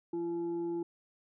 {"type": "tone with frequency modulation", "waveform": "sine", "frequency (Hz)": 340.6, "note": "F4", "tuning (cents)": -43, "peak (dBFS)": -32, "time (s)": [0.13, 0.83], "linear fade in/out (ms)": 5, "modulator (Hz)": 512, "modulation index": 0.32, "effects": []}